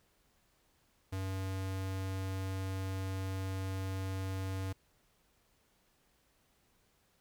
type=tone; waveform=square; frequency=95.3 Hz; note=G2; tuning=48 cents flat; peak=-36 dBFS; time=1.12-4.73 s; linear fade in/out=10 ms; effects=pink hiss -72 dBFS RMS until 7.2 s